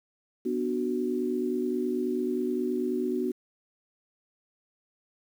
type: chord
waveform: sine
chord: B minor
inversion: none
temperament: just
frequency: 246.9 / 296.3 / 370.4 Hz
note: B3 / D4 / F#4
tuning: 0 / +15 / +2 cents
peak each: -30 / -33 / -29 dBFS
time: 0.45-3.32 s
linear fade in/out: 10 ms
effects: 9-bit